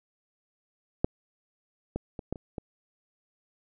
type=clicks; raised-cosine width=2 ms; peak=-9 / -17 / -23 / -17 / -29 / -21 dBFS; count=6; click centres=1.045 / 1.96 / 2.192 / 2.326 / 2.358 / 2.582 s; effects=none